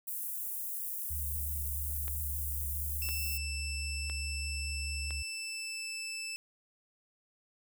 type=high-pass noise; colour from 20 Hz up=white; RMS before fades=-38 dBFS; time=0.07-3.38 s; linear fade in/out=10 ms; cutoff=9900 Hz; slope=24 dB/octave
type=tone with vibrato; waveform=sine; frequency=72.3 Hz; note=D2; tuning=27 cents flat; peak=-36 dBFS; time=1.1-5.23 s; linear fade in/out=10 ms; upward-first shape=sine; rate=4.8 Hz; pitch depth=29 cents each way
type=click train; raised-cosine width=0.3 ms; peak=-28 dBFS; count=4; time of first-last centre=2.08-5.107 s; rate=0.991 Hz
type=tone with pitch glide; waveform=20% pulse; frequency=2654 to 2639 Hz; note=E7 to E7; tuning=+11 to +1 cents; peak=-32 dBFS; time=3.02-6.36 s; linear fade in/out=0 ms; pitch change=-10 cents; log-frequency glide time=5.06-5.89 s
effects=none